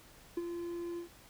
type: tone with ADSR envelope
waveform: triangle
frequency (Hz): 344.1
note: F4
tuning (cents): -26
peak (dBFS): -28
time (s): 0.37-1.09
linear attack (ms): 5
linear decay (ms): 31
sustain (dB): -7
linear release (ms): 110
effects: pink hiss -58 dBFS RMS until 1.29 s